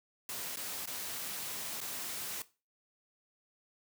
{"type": "noise with dropouts", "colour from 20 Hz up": "white", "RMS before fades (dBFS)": -40, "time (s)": [0.29, 2.42], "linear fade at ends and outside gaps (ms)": 1, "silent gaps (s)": [[0.559, 0.57], [0.857, 0.874], [1.804, 1.814]], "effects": ["noise-tail reverb RT60 0.3 s tail -17 dB re dry", "high-pass 100 Hz 12 dB/octave"]}